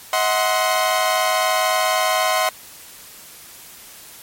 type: chord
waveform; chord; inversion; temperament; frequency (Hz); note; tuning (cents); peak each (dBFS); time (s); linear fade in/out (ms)
sawtooth; C diminished; first; equal with one note detuned; 636.1 / 740 / 1046.5; Eb5 / Gb5 / C6; +38 / 0 / 0; -17; 0.13-2.49; 2
effects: white hiss -41 dBFS RMS until 4.22 s + MP3 64 kbps